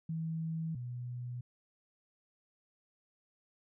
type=tone pair in turn; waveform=sine; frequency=162 / 122.81 Hz; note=E3 / B2; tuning=-30 / -9 cents; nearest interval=perfect fourth; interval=479 cents; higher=first; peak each=-34 / -38 dBFS; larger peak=first; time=0.09-0.75 / 0.75-1.41 s; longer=neither; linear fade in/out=5 ms; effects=none